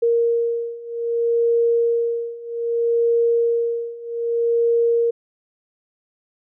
sine beating tone pair, 466.6 / 467.23 Hz, A#4 / A#4, +2 / +4 cents, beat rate 0.63 Hz, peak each -21 / -19 dBFS, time 0.02-5.11 s, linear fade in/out 10 ms, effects none

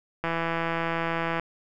click train, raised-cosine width 0.5 ms, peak -13 dBFS, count 193, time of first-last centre 0.24-1.397 s, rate 166 Hz, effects none

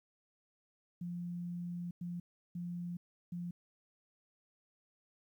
sine tone bursts at uneven times, 174.61 Hz, F3, in tune, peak -38 dBFS, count 4, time 1.01-1.91 / 2.01-2.2 / 2.55-2.97 / 3.32-3.51 s, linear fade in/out 5 ms, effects 12-bit

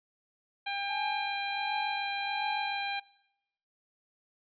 harmonic tone, 800 Hz, G5, 35 cents sharp, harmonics 1 / 2 / 3 / 4 / 5, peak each -36 / -40 / -37 / -42 / -41 dBFS, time 0.66-3 s, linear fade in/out 10 ms
triangle tone with tremolo, 847 Hz, G#5, 34 cents sharp, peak -30 dBFS, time 0.89-2.9 s, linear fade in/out 10 ms, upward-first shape triangle, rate 1.4 Hz, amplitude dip 100%
effects noise-tail reverb RT60 0.8 s tail -19 dB re dry + resampled to 11025 Hz

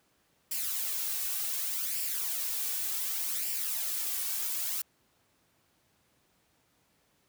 blue noise with flanger, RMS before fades -33 dBFS, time 0.51-4.82 s, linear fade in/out 5 ms, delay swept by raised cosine 0.39 to 2.69 ms, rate 0.67 Hz, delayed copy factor +0.55, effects pink hiss -70 dBFS RMS until 7.28 s + high-pass 80 Hz 12 dB/octave

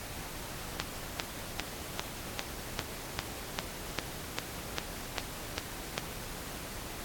click train, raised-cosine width 0.2 ms, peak -12 dBFS, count 14, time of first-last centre 0.8-5.979 s, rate 2.51 Hz, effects pink hiss -42 dBFS RMS until 7.04 s + AAC 64 kbps

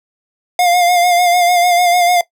square tone with vibrato, 707 Hz, F5, 21 cents sharp, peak -10 dBFS, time 0.59-2.21 s, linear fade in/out 2 ms, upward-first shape sine, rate 6.7 Hz, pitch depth 37 cents each way, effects noise-tail reverb RT60 0.1 s tail -17 dB re dry

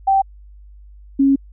sine tone pair in turn, 778 / 274 Hz, G5 / C#4, -13 / -20 cents, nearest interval octave + tritone, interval 1807 cents, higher first, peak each -11 / -10 dBFS, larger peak second, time 0.07-0.22 / 1.19-1.36 s, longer second, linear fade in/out 10 ms, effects added 50 Hz sine -39 dBFS peak until 1.52 s

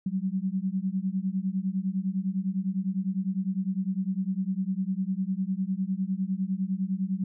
sine beating tone pair, 185 / 194.9 Hz, F#3 / G3, 0 / -10 cents, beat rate 9.9 Hz, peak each -29 / -29 dBFS, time 0.06-7.24 s, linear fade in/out 5 ms, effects none

